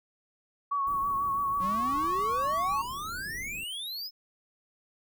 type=tone with vibrato; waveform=sine; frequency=1119 Hz; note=C#6; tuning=16 cents sharp; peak=-26 dBFS; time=0.71-2.82 s; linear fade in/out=10 ms; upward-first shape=triangle; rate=6.1 Hz; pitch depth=42 cents each way
type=band-stop noise; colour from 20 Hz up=pink; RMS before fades=-46 dBFS; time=0.87-3.64 s; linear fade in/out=0 ms; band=380 to 11000 Hz; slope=24 dB/octave
type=exponential sweep; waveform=square; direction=up; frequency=175.3 to 5280 Hz; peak=-35 dBFS; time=1.59-4.11 s; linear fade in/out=50 ms
effects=none